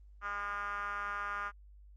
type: tone with band-pass filter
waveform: 5% pulse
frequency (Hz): 203.5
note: G#3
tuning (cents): -35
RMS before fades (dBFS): -38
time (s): 0.21-1.52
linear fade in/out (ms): 50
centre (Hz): 1300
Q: 5.5
effects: added 50 Hz sine -53 dBFS peak until 1.96 s + Opus 24 kbps